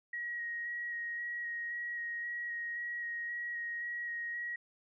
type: tone with vibrato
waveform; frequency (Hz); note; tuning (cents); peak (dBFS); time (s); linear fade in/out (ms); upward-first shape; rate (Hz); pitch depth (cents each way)
sine; 1894; A#6; +27; -36; 0.13-4.56; 5; square; 1.9; 11
effects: none